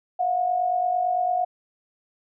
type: tone pair together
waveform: sine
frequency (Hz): 675.1 / 724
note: E5 / F#5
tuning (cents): +41 / -38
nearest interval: minor second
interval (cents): 121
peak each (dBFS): -28 / -21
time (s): 0.19-1.45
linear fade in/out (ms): 10
effects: none